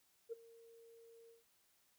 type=tone with ADSR envelope; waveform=sine; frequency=460.5 Hz; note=A#4; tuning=21 cents flat; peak=-39 dBFS; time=0.29-1.44 s; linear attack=34 ms; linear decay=16 ms; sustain=-20 dB; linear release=150 ms; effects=tanh soft clip ceiling -35 dBFS + white hiss -75 dBFS RMS until 1.98 s